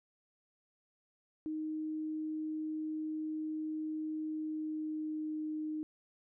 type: tone with pitch glide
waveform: sine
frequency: 311.1 to 308.6 Hz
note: D#4 to D#4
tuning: 0 to -14 cents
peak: -35 dBFS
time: 1.46-5.83 s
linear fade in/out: 0 ms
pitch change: -14 cents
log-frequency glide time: 4.24-5.41 s
effects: none